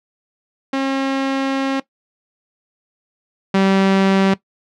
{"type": "tone pair in turn", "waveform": "sawtooth", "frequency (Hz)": [270, 193.39], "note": ["C#4", "G3"], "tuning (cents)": [-45, -23], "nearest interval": "tritone", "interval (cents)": 578, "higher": "first", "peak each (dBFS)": [-13, -8], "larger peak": "second", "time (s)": [[0.73, 1.8], [3.54, 4.34]], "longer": "first", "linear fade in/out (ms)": 5, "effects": ["noise-tail reverb RT60 0.1 s tail -18 dB re dry", "low-pass 4000 Hz 12 dB/octave"]}